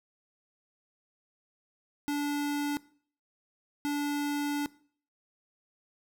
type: tone bursts at uneven times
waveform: square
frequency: 290 Hz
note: D4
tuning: 22 cents flat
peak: -29 dBFS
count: 2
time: 2.08-2.77 / 3.85-4.66 s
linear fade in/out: 0 ms
effects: noise-tail reverb RT60 0.5 s tail -20 dB re dry